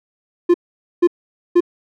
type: tone bursts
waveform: triangle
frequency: 349.2 Hz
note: F4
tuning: in tune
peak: -6 dBFS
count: 3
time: 0.49-1.606 s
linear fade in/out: 10 ms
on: 52 ms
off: 480 ms
effects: none